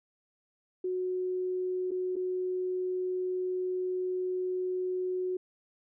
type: tone with dropouts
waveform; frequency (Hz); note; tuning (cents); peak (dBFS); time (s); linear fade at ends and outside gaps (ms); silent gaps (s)
sine; 367.3; F#4; -13; -29; 0.84-5.37; 5; 1.909-1.915 / 2.158-2.164
effects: none